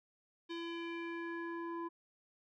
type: tone with low-pass filter sweep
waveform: square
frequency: 337 Hz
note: E4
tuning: 38 cents sharp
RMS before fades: -42 dBFS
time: 0.49-1.89 s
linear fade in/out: 20 ms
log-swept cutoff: 3600 to 1100 Hz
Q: 2.9
effects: none